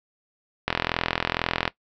click train, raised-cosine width 0.3 ms, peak -5 dBFS, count 43, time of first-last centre 0.68-1.678 s, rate 42.1 Hz, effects noise-tail reverb RT60 0.1 s tail -18 dB re dry + low-pass 5000 Hz 12 dB/octave

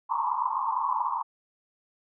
white band-pass noise, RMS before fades -28 dBFS, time 0.09-1.23 s, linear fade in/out 20 ms, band 880 to 1100 Hz, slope 96 dB/octave, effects none

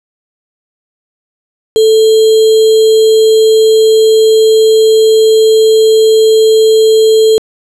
sine tone with sample-and-hold, 439.5 Hz, A4, 2 cents flat, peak -3 dBFS, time 1.76-7.38 s, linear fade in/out 0 ms, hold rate 3675 Hz, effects low-pass 10000 Hz 12 dB/octave

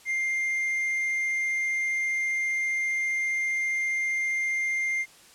triangle tone, 2105 Hz, C7, 10 cents sharp, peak -23 dBFS, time 0.05-5.06 s, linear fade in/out 50 ms, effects white hiss -53 dBFS RMS until 5.34 s + low-pass 10000 Hz 12 dB/octave

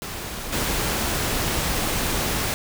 pink noise with level steps, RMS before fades -32 / -24 dBFS, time 0.02-2.54 s, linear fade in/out 0 ms, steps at 0.52 s, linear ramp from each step 10 ms, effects none

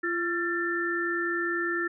sine tone cluster, 343.1 / 1363 / 1775 Hz, F4 / F6 / A6, -31 / -43 / +15 cents, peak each -30 / -33 / -29 dBFS, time 0.03-1.88 s, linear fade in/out 10 ms, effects none

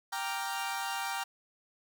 sawtooth chord, G minor seventh, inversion none, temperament equal, 784 / 932.3 / 1174.7 / 1396.9 Hz, G5 / Bb5 / D6 / F6, 0 / 0 / 0 / 0 cents, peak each -33 / -34 / -39 / -37 dBFS, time 0.12-1.24 s, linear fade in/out 10 ms, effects none

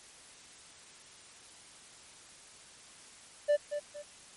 triangle tone with echo, 587.3 Hz, D5, in tune, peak -21 dBFS, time 3.48-3.57 s, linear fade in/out 20 ms, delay 230 ms, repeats 2, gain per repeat -9 dB, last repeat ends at 4.03 s, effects white hiss -54 dBFS RMS until 4.36 s + MP3 48 kbps

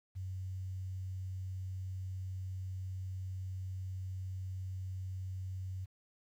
sine tone with quantisation, 93.7 Hz, F#2, 22 cents sharp, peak -38 dBFS, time 0.15-5.86 s, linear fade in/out 20 ms, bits 11, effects none

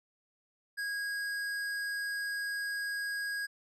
triangle tone with hard clipping, 1643 Hz, G#6, 19 cents flat, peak -35 dBFS, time 0.77-3.47 s, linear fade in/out 20 ms, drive 16 dB, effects none

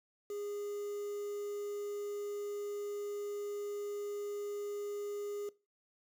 triangle tone with quantisation, 410 Hz, G#4, 22 cents flat, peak -36 dBFS, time 0.3-5.49 s, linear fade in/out 2 ms, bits 9, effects noise-tail reverb RT60 0.3 s tail -21 dB re dry

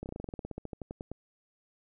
slowing click train, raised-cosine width 2 ms, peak -25 dBFS, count 19, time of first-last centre 0.03-1.116 s, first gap 29 ms, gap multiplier 1.08, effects none

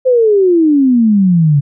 sine exponential sweep, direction down, 525 to 138.59 Hz, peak -6 dBFS, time 0.05-1.61 s, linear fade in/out 20 ms, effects none

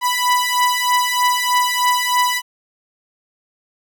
sawtooth beating tone pair, 987.8 / 991 Hz, B5 / B5, 0 / +6 cents, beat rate 3.2 Hz, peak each -14 dBFS, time 0.01-2.42 s, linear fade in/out 50 ms, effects none

